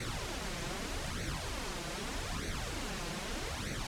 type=noise with flanger; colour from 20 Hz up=pink; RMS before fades=-38 dBFS; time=0-3.87 s; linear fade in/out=5 ms; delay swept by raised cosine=0.48 to 5.88 ms; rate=0.81 Hz; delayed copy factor=+0.7; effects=low-pass 8000 Hz 12 dB/octave